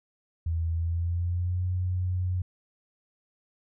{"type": "tone with pitch glide", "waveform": "sine", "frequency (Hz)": [82.5, 91.01], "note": ["E2", "F#2"], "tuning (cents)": [2, -28], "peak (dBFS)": -25, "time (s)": [0.46, 2.42], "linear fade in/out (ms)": 5, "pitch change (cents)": 170, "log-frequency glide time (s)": [0.72, 1.67], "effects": []}